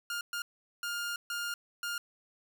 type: tone bursts at uneven times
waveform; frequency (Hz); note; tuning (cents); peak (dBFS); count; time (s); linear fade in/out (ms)
sawtooth; 1410; F6; +16; -30; 5; 0.1-0.21 / 0.33-0.42 / 0.83-1.16 / 1.3-1.54 / 1.83-1.98; 2
effects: none